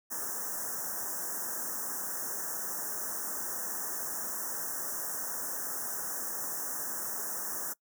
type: band-stop noise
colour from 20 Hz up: white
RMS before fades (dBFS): -36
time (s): 0.1-7.74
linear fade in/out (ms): 20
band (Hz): 1800 to 5500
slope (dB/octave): 96
effects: noise-tail reverb RT60 0.1 s tail -23 dB re dry + high-pass 200 Hz 12 dB/octave